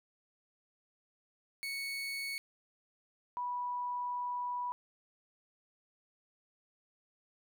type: tone pair in turn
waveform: 30% pulse / sine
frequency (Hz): 2217 / 980.7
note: C#7 / B5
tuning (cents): 0 / -12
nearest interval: octave + major second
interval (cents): 1412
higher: first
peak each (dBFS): -34 / -34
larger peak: neither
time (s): 1.63-2.38 / 3.37-4.72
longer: second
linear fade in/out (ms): 0
effects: none